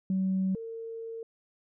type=tone pair in turn; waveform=sine; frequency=189.4 / 454.4 Hz; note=F#3 / A#4; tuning=+41 / -44 cents; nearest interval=octave + minor third; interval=1515 cents; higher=second; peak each=-24 / -36 dBFS; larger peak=first; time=0.1-0.55 / 0.55-1.23 s; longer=second; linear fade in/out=2 ms; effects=tanh soft clip ceiling -21 dBFS